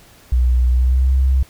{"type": "tone with pitch glide", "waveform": "sine", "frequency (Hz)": [61.74, 65.79], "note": ["B1", "C2"], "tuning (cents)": [0, 10], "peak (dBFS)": -11, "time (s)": [0.32, 1.43], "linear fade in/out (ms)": 5, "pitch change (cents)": 110, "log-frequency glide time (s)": [0.7, 1.13], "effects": ["pink hiss -47 dBFS RMS until 1.49 s"]}